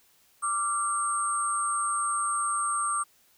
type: tone cluster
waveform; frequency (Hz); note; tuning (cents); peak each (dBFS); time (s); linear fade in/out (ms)
sine; 1174 / 1377 / 8510; D6 / F6 / C9; -1 / -25 / +28; -27 / -34 / -31; 0.42-3.04; 20
effects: white hiss -63 dBFS RMS until 3.37 s